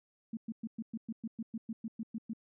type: tone bursts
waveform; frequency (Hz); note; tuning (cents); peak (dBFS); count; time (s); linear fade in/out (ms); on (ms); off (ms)
sine; 224.6; A3; +36; -35; 14; 0.33-2.334; 5; 41; 110
effects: none